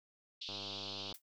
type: band-pass noise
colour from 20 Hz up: white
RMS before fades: -45 dBFS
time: 0.41-1.13 s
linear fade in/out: 10 ms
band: 2900 to 4700 Hz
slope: 48 dB/octave
type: click train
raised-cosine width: 1 ms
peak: -35 dBFS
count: 64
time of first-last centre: 0.49-1.124 s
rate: 99.3 Hz
type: noise with exponential decay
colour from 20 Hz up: blue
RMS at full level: -44 dBFS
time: 1.14-1.22 s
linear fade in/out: 5 ms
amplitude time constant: 16 ms
effects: none